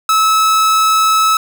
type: tone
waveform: 45% pulse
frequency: 1298 Hz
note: E6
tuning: 27 cents flat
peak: -9 dBFS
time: 0.09-1.37 s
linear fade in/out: 2 ms
effects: none